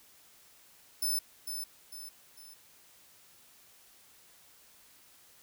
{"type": "tone with echo", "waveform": "5% pulse", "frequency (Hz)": 5274, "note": "E8", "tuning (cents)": 0, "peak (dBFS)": -23, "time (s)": [1.02, 1.19], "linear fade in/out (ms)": 5, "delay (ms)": 450, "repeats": 3, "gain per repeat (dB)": -7, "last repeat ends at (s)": 2.54, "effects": ["white hiss -60 dBFS RMS until 5.42 s"]}